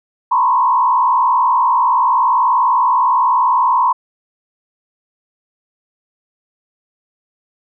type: tone with frequency modulation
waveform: sine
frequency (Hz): 1000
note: B5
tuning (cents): +21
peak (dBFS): -10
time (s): 0.31-3.93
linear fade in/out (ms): 10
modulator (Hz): 60.4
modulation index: 1.3
effects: none